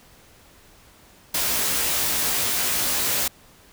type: noise with comb filter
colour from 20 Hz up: white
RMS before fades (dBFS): -23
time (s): 1.34-3.28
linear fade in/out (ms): 5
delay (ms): 17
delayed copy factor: +0.9
effects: pink hiss -52 dBFS RMS until 3.72 s

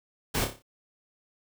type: noise with echo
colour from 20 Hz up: pink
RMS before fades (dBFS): -28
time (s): 0.34-0.45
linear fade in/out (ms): 10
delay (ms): 29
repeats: 6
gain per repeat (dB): -6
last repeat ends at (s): 0.624
effects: none

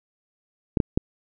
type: clicks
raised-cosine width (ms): 3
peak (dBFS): -6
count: 3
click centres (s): 0.772 / 0.802 / 0.975
effects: none

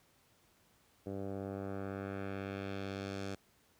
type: tone with low-pass filter sweep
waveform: 10% pulse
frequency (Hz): 98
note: G2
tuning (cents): 0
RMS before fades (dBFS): -41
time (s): 1.06-3.35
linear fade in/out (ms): 5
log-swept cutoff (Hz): 540 to 6900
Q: 1.1
effects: pink hiss -69 dBFS RMS until 3.79 s + high-pass 60 Hz 12 dB/octave

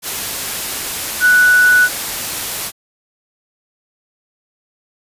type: tone in noise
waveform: sine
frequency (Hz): 1480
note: F#6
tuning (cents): 0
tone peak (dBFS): -7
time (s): 1.2-1.89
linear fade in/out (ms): 50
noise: white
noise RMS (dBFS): -22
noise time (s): 0.02-2.72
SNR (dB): +12
effects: resampled to 32000 Hz

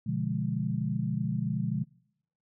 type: chord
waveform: sine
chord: B diminished seventh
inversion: none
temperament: equal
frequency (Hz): 123.47 / 146.83 / 174.61 / 207.7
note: B2 / D3 / F3 / Ab3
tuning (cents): 0 / 0 / 0 / 0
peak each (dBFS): -33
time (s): 0.06-1.84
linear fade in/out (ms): 10
effects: noise-tail reverb RT60 0.8 s tail -26 dB re dry

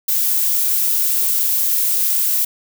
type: noise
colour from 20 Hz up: violet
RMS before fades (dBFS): -17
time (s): 0.08-2.45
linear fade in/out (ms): 5
effects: none

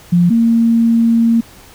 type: tone pair in turn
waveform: sine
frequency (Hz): 174.61 / 230.3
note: F3 / A#3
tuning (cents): 0 / -21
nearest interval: perfect fourth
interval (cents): 479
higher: second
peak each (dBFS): -7 / -8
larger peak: first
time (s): 0.12-0.3 / 0.3-1.41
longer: second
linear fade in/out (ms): 10
effects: pink hiss -41 dBFS RMS until 1.74 s

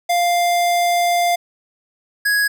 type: tone pair in turn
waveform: square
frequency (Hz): 698.5 / 1664.3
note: F5 / G#6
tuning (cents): 0 / +3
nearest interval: octave + minor third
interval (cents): 1503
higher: second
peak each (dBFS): -15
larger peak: neither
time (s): 0.09-1.36 / 2.25-2.48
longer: first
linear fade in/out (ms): 10
effects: none

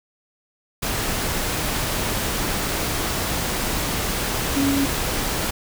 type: tone in noise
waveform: sine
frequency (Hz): 277.2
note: C#4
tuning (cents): 0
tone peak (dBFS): -18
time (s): 4.56-4.86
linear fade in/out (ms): 10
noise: pink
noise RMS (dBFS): -24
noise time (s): 0.82-5.51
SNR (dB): +3
effects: none

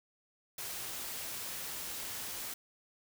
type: noise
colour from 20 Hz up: white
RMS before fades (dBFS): -41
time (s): 0.58-2.54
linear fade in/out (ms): 5
effects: none

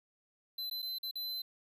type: tone with dropouts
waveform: square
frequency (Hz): 4049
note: B7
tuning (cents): +42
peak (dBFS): -37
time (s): 0.58-1.42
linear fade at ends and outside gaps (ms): 5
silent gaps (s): 0.699-0.711 / 0.821-0.826 / 0.985-1.03 / 1.112-1.155
effects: none

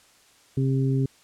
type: harmonic tone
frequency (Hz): 133.8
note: C3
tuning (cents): +39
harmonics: 1 / 2 / 3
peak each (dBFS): -21 / -27 / -31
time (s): 0.57-1.06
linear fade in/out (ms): 5
effects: white hiss -57 dBFS RMS until 1.23 s + low-pass 9000 Hz 12 dB/octave

